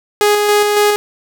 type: tone with tremolo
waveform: sawtooth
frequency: 415.2 Hz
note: G#4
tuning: in tune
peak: -5 dBFS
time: 0.21-0.96 s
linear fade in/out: 0 ms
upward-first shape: square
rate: 3.6 Hz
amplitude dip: 30%
effects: none